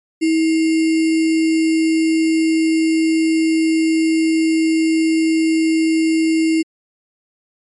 sine tone with sample-and-hold, 321.5 Hz, E4, 43 cents flat, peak -12 dBFS, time 0.21-6.63 s, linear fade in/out 20 ms, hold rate 2450 Hz, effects low-pass 12000 Hz 12 dB/octave + MP3 48 kbps

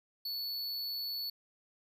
square tone, 4435 Hz, C#8, in tune, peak -36 dBFS, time 0.25-1.3 s, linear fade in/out 5 ms, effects none

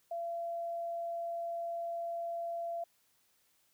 sine tone, 680 Hz, F5, 46 cents flat, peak -35 dBFS, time 0.11-2.84 s, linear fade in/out 5 ms, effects white hiss -72 dBFS RMS until 3.73 s

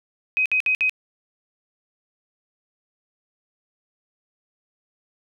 sine tone bursts, 2520 Hz, D#7, 21 cents sharp, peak -17 dBFS, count 4, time 0.37-0.895 s, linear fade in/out 0 ms, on 87 ms, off 59 ms, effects none

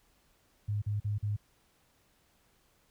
sine tone bursts, 103.83 Hz, G#2, in tune, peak -29 dBFS, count 4, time 0.68-1.366 s, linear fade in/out 10 ms, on 140 ms, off 42 ms, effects pink hiss -69 dBFS RMS until 2.9 s

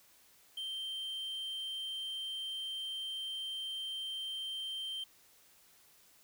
triangle tone, 3136 Hz, G7, in tune, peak -36 dBFS, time 0.57-5.04 s, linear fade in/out 5 ms, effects white hiss -64 dBFS RMS until 6.23 s

